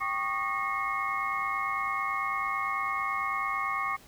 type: tone cluster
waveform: sine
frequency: 786 / 1108 / 1217 / 1852 / 2172 Hz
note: G5 / C#6 / D#6 / A#6 / C#7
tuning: +4 / -1 / -39 / -12 / -36 cents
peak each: -39 / -31 / -34 / -40 / -34 dBFS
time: 0-3.97 s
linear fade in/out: 20 ms
effects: pink hiss -55 dBFS RMS until 4.07 s